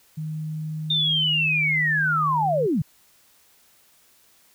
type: tone with pitch glide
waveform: sine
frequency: 155.56 to 154.31 Hz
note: D#3 to D#3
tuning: 0 to -14 cents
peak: -27 dBFS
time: 0.17-2.67 s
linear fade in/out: 10 ms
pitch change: -14 cents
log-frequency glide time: 2.13-2.24 s
type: linear sweep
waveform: sine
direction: down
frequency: 3651 to 124.1 Hz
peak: -19 dBFS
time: 0.9-2.82 s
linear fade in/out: 5 ms
effects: white hiss -58 dBFS RMS until 4.54 s